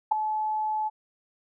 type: tone with ADSR envelope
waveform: sine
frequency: 861 Hz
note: A5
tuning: 38 cents flat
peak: -14 dBFS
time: 0.11-0.9 s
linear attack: 11 ms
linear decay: 4 ms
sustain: -11 dB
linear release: 29 ms
effects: none